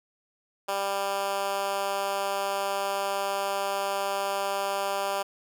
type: tone with high-pass filter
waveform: 10% pulse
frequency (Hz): 197.7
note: G3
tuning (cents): +15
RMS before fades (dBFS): -29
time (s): 0.68-5.23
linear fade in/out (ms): 10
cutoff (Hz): 600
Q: 1.4
effects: none